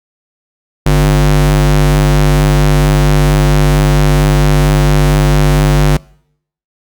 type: ring-modulated tone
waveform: square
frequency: 100 Hz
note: G2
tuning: 35 cents sharp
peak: -4 dBFS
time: 0.86-5.97 s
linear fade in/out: 5 ms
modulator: 48.9 Hz
effects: noise-tail reverb RT60 0.7 s tail -25 dB re dry + Opus 48 kbps